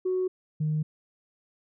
sine tone pair in turn, 370 / 153.73 Hz, F#4 / D#3, 0 / -21 cents, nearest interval octave + minor third, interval 1521 cents, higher first, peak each -23 / -23 dBFS, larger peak neither, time 0.05-0.28 / 0.6-0.83 s, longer neither, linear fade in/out 10 ms, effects tanh soft clip ceiling -20 dBFS

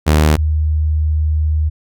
sawtooth / sine tone pair in turn, 76.6 / 77.09 Hz, D#2 / D#2, -27 / -15 cents, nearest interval unison, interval 12 cents, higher second, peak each -5 / -12 dBFS, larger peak first, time 0.06-0.37 / 0.37-1.7 s, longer second, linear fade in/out 20 ms, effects none

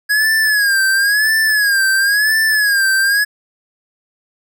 square tone with vibrato, 1661.2 Hz, G#6, in tune, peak -12 dBFS, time 0.09-3.25 s, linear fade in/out 20 ms, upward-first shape sine, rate 0.97 Hz, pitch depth 110 cents each way, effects none

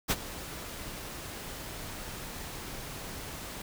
pink noise with ADSR envelope, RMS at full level -25 dBFS, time 0.08-3.62 s, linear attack 30 ms, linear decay 40 ms, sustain -16 dB, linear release 4 ms, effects none

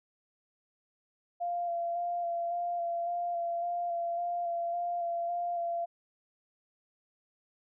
sine tone with vibrato, 691 Hz, F5, 19 cents flat, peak -30 dBFS, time 1.4-5.86 s, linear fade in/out 20 ms, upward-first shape square, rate 1.8 Hz, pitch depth 16 cents each way, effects none

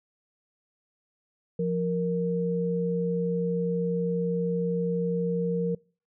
sine tone pair together, 174.45 / 466.2 Hz, F3 / A#4, -2 / 0 cents, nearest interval octave + perfect fourth, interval 1702 cents, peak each -27 dBFS, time 1.59-5.75 s, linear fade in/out 5 ms, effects noise-tail reverb RT60 0.4 s tail -26 dB re dry

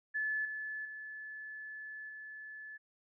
sine tone with level steps, 1729 Hz, A6, 31 cents flat, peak -32 / -38 / -43 / -45 dBFS, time 0.14-2.78 s, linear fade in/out 20 ms, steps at 0.45 / 0.85 / 2.09 s, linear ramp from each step 2 ms, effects none

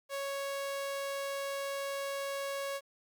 sawtooth tone, 554.4 Hz, C#5, in tune, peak -31 dBFS, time 0.09-2.81 s, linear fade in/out 50 ms, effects 11-bit

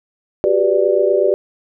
sine chord, G major seventh, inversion third, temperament equal with one note detuned, 370 / 398.2 / 493.9 / 587.3 Hz, F#4 / G4 / B4 / D5, 0 / +27 / 0 / 0 cents, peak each -18 / -16 / -19 / -16 dBFS, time 0.44-1.34 s, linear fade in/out 0 ms, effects none

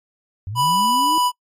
sine linear sweep, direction up, 90.1 to 326.8 Hz, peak -25 dBFS, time 0.47-1.18 s, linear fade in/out 0 ms
square tone, 987.8 Hz, B5, in tune, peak -16 dBFS, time 0.55-1.32 s, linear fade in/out 50 ms
effects noise-tail reverb RT60 0.1 s tail -25 dB re dry + MP3 64 kbps

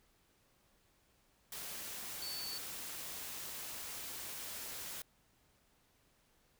sine tone in noise, 4489 Hz, C#8, 21 cents sharp, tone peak -42 dBFS, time 2.22-2.58 s, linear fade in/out 2 ms, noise white, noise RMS -45 dBFS, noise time 1.52-5.02 s, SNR 0 dB, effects pink hiss -72 dBFS RMS until 6.59 s

